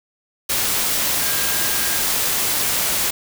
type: tone in noise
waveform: sine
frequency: 1615 Hz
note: G#6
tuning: 49 cents flat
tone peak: -31 dBFS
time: 1.21-2.02 s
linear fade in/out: 10 ms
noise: white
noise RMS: -20 dBFS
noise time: 0.49-3.11 s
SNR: -14 dB
effects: none